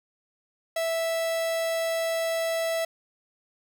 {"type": "tone", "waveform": "45% pulse", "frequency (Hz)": 658, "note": "E5", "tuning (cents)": -3, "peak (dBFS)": -25, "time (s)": [0.76, 2.85], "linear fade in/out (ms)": 5, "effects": []}